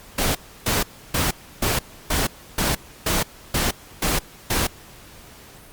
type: noise bursts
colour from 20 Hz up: pink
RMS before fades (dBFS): -21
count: 10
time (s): 0.18-4.67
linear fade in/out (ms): 5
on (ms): 170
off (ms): 310
effects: pink hiss -45 dBFS RMS until 5.72 s + Opus 48 kbps